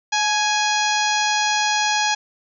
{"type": "harmonic tone with a mistuned harmonic", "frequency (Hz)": 831, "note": "G#5", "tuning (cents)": 1, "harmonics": [1, 2, 3, 4, 5, 6, 7, 8], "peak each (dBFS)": [-21, -24, -26, -27, -28, -29, -29, -30], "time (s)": [0.12, 2.15], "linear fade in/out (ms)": 10, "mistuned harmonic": 1, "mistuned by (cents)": 36, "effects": []}